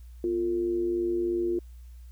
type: tone with amplitude modulation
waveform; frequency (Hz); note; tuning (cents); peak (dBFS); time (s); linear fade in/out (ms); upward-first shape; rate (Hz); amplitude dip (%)
sine; 349.2; F4; 0; -22; 0.24-1.59; 2; sine; 103; 55
effects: added 60 Hz sine -43 dBFS peak until 2.11 s + white hiss -66 dBFS RMS until 2.11 s